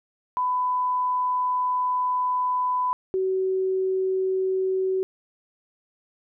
sine tone pair in turn, 1000 / 377.6 Hz, B5 / F#4, +21 / +35 cents, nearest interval octave + perfect fourth, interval 1686 cents, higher first, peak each -21 dBFS, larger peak neither, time 0.37-2.93 / 3.14-5.03 s, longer first, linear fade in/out 0 ms, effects none

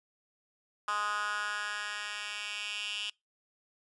10% pulse tone with high-pass filter sweep, 207.7 Hz, G#3, in tune, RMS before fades -36 dBFS, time 0.88-3.1 s, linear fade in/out 2 ms, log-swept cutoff 1200 to 2900 Hz, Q 4.1, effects noise-tail reverb RT60 0.2 s tail -25 dB re dry + resampled to 22050 Hz

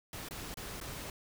pink noise with dropouts, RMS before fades -43 dBFS, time 0.13-1.1 s, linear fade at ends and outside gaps 2 ms, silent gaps 0.287-0.309 / 0.542-0.571 / 0.802-0.812 s, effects none

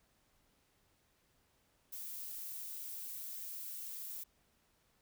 violet noise, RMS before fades -45 dBFS, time 1.92-4.24 s, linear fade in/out 10 ms, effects pink hiss -74 dBFS RMS until 5.01 s

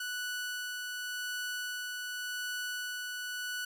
sawtooth tone with tremolo, 1480 Hz, F#6, in tune, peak -31 dBFS, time 0-3.65 s, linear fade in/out 5 ms, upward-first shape sine, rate 0.88 Hz, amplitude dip 25%, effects none

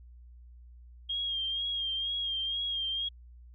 sine tone with vibrato, 3234 Hz, G#7, 47 cents flat, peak -30 dBFS, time 1.09-3.09 s, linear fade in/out 10 ms, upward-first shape sine, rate 2.1 Hz, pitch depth 43 cents each way, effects added 60 Hz sine -49 dBFS peak until 3.54 s

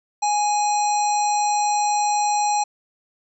harmonic tone, 832 Hz, G#5, 3 cents sharp, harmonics 1 / 3 / 5 / 7 / 9, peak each -18 / -33 / -33 / -31 / -30 dBFS, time 0.22-2.64 s, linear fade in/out 10 ms, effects none

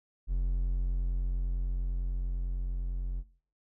triangle tone with level ramp, 44.45 Hz, F1, 31 cents sharp, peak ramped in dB -24 to -29 dBFS, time 0.27-3.24 s, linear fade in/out 50 ms, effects noise-tail reverb RT60 0.5 s tail -20 dB re dry

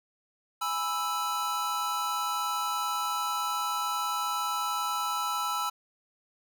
square chord, E major, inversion first, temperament equal, 830.6 / 987.8 / 1318.5 Hz, G#5 / B5 / E6, 0 / 0 / 0 cents, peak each -37 / -35 / -31 dBFS, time 0.61-5.7 s, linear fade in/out 10 ms, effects none

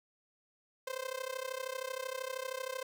sawtooth tone with amplitude modulation, 520 Hz, C5, 11 cents flat, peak -30 dBFS, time 0.87-2.83 s, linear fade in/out 5 ms, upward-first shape sine, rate 32.9 Hz, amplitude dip 90%, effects none

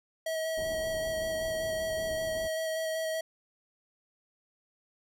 square tone with vibrato, 641 Hz, E5, 49 cents flat, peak -31 dBFS, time 0.26-3.21 s, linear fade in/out 5 ms, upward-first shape square, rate 5.2 Hz, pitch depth 11 cents each way
pink low-pass noise, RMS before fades -44 dBFS, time 0.57-2.48 s, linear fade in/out 10 ms, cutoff 910 Hz, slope 48 dB/octave
effects none

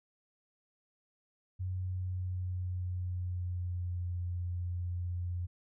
sine tone with pitch glide, 92.2 to 88.44 Hz, F#2 to F2, -6 to +22 cents, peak -33 dBFS, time 1.59-5.47 s, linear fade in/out 20 ms, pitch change -72 cents, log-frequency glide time 1.76-4.14 s, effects none

